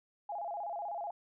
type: tone with vibrato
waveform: sine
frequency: 752 Hz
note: F#5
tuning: 28 cents sharp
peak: -36 dBFS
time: 0.29-1.11 s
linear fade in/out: 5 ms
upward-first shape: square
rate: 16 Hz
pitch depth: 160 cents each way
effects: none